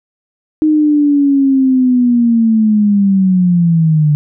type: linear sweep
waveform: sine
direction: down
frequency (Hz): 311.1 to 146.83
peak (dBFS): -7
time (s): 0.62-4.15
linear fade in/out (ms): 0
effects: none